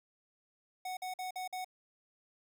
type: tone bursts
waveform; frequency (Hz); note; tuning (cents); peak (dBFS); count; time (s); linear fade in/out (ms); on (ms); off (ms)
square; 740; F#5; 0; -38; 5; 0.85-1.646; 5; 120; 49
effects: none